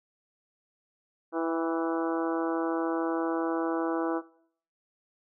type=harmonic tone with a mistuned harmonic; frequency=164.81 Hz; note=E3; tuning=in tune; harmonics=2 / 3 / 4 / 5 / 6 / 7 / 8 / 9; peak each=-29 / -33 / -35 / -37 / -39 / -40 / -41 / -42 dBFS; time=1.32-4.22 s; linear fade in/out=50 ms; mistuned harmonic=5; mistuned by=-29 cents; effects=noise-tail reverb RT60 0.6 s tail -20 dB re dry